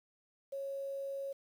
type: tone with quantisation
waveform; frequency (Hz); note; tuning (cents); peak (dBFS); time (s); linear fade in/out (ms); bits
sine; 550; C#5; -14; -37; 0.52-1.33; 10; 10
effects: none